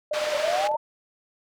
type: tone with tremolo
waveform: sine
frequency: 604 Hz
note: D5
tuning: 48 cents sharp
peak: -23 dBFS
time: 0.11-0.76 s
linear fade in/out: 5 ms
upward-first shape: square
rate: 19 Hz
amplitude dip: 55%
type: band-pass noise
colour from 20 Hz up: pink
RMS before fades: -32 dBFS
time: 0.13-0.68 s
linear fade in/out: 10 ms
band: 820 to 4600 Hz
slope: 12 dB/octave
type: exponential sweep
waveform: sine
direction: up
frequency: 554.4 to 932.3 Hz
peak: -24 dBFS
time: 0.33-0.77 s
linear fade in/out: 10 ms
effects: none